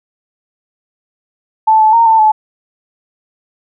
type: tone with pitch steps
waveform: sine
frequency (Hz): 877 / 868 / 923 / 891 / 863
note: A5 / A5 / A#5 / A5 / A5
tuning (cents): -6 / -24 / -17 / +22 / -34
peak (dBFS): -5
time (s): 1.67-2.32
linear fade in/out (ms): 10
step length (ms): 130
effects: none